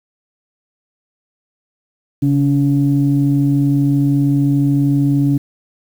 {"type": "tone pair together", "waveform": "sine", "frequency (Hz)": [138.59, 283.8], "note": ["C#3", "C#4"], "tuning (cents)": [0, 41], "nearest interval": "octave", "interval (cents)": 1241, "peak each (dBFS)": -13, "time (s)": [2.22, 5.38], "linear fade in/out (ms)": 10, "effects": ["tanh soft clip ceiling -4 dBFS", "7-bit"]}